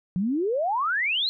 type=exponential sweep; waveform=sine; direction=up; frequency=172 to 4244 Hz; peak=-22 dBFS; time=0.16-1.29 s; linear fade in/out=0 ms; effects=none